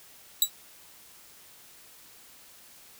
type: tone with exponential decay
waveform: 15% pulse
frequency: 3897 Hz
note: B7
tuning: 24 cents flat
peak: -8 dBFS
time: 0.42-0.5 s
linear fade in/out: 2 ms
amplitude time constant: 17 ms
effects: white hiss -53 dBFS RMS until 2.99 s